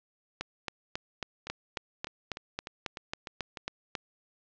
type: two click trains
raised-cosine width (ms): 0.2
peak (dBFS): -21 / -15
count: 8 / 14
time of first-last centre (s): 1.47-3.572 / 0.41-3.952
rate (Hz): 3.33 / 3.67
effects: low-pass 5000 Hz 12 dB/octave